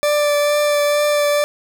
40% pulse tone with vibrato, 587.3 Hz, D5, in tune, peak -13 dBFS, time 0.03-1.44 s, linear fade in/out 0 ms, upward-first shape triangle, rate 2.2 Hz, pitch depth 15 cents each way, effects none

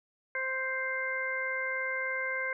harmonic tone, 523.3 Hz, C5, in tune, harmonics 1 / 2 / 3 / 4, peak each -38 / -41 / -34 / -34 dBFS, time 0.35-2.53 s, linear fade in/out 2 ms, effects none

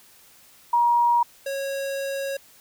sine / square tone pair in turn, 951 / 549 Hz, A#5 / C#5, +34 / -17 cents, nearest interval minor seventh, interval 951 cents, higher first, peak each -16 / -27 dBFS, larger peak first, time 0.73-1.23 / 1.46-2.37 s, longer second, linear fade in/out 5 ms, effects white hiss -53 dBFS RMS until 2.6 s

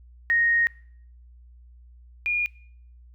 sine tone pair in turn, 1864.7 / 2429 Hz, A#6 / D#7, 0 / -42 cents, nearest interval perfect fourth, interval 458 cents, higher second, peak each -18 / -22 dBFS, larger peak first, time 0.3-0.67 / 2.26-2.46 s, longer first, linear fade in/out 0 ms, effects noise-tail reverb RT60 0.6 s tail -23 dB re dry + added 60 Hz sine -47 dBFS peak until 3.14 s

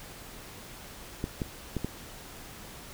clicks, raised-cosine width 3 ms, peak -17 dBFS, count 4, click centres 1.241 / 1.418 / 1.767 / 1.846 s, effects pink hiss -46 dBFS RMS until 2.93 s

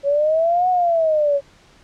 sine exponential two-way sweep, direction up then down, 554.4 to 740 to 554.4 Hz, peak -14 dBFS, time 0.03-1.41 s, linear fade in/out 50 ms, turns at 0.69 s, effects pink hiss -51 dBFS RMS until 1.83 s + low-pass 6000 Hz 12 dB/octave

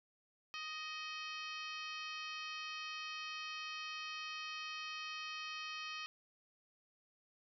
harmonic tone with a mistuned harmonic, 622.3 Hz, D#5, in tune, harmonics 2 / 3 / 4 / 5 / 6 / 7 / 8 / 9, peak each -48 / -52 / -47 / -50 / -60 / -53 / -57 / -57 dBFS, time 0.54-6.06 s, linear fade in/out 0 ms, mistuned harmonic 4, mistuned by +37 cents, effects none

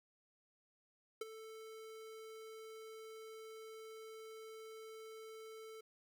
square tone with ADSR envelope, 441.3 Hz, A4, 5 cents sharp, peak -38 dBFS, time 1.21-5.81 s, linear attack 5 ms, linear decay 22 ms, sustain -13 dB, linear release 7 ms, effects none

